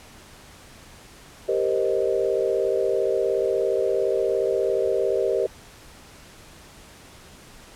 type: chord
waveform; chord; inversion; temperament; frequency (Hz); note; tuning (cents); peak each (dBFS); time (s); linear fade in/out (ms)
sine; C minor seventh; second; equal; 392 / 466.2 / 523.3 / 622.3; G4 / Bb4 / C5 / Eb5; 0 / 0 / 0 / 0; -24 / -25 / -26 / -27; 1.48-5.47; 10
effects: pink hiss -47 dBFS RMS until 7.75 s + low-pass 11000 Hz 12 dB/octave